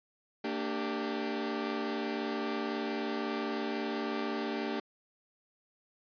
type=chord; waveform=sawtooth; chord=G minor; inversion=first; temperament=equal with one note detuned; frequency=227.9 / 293.7 / 392 Hz; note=Bb3 / D4 / G4; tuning=-39 / 0 / 0 cents; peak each=-33 dBFS; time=0.44-4.8 s; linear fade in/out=5 ms; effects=resampled to 11025 Hz

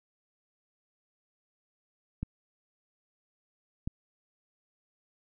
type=clicks; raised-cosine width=5 ms; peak=-20 dBFS; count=2; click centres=2.23 / 3.875 s; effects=none

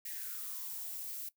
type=noise with high-pass filter sweep; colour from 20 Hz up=violet; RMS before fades=-42 dBFS; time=0.05-1.29 s; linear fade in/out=5 ms; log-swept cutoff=2000 to 420 Hz; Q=7.9; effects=noise-tail reverb RT60 0.1 s tail -18 dB re dry

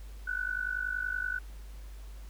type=tone with amplitude modulation; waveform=sine; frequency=1489 Hz; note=F#6; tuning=11 cents sharp; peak=-27 dBFS; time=0.27-1.39 s; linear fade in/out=10 ms; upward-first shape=sine; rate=50.5 Hz; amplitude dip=85%; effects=added 50 Hz sine -42 dBFS peak until 2.29 s + pink hiss -58 dBFS RMS until 2.29 s

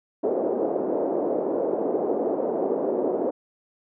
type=band-pass noise; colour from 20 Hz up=pink; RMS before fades=-25 dBFS; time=0.23-3.31 s; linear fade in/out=10 ms; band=320 to 600 Hz; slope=24 dB/octave; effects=none

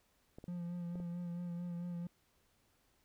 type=clicks; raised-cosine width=2 ms; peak=-36 dBFS; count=4; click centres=0.385 / 0.441 / 0.956 / 1.001 s
type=tone with vibrato; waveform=triangle; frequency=174.1 Hz; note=F3; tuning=5 cents flat; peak=-37 dBFS; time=0.48-2.07 s; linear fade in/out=2 ms; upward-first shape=sine; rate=4.5 Hz; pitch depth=27 cents each way
effects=pink hiss -74 dBFS RMS until 3.04 s

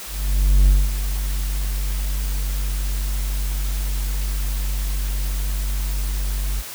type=tone with ADSR envelope; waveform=triangle; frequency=48.06 Hz; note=G1; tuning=34 cents flat; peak=-7 dBFS; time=0.06-6.63 s; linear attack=620 ms; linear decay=220 ms; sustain=-11 dB; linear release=41 ms; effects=white hiss -34 dBFS RMS until 6.74 s

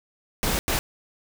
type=noise bursts at uneven times; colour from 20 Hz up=pink; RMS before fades=-24 dBFS; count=2; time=0.43-0.59 / 0.68-0.79 s; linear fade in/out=0 ms; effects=none

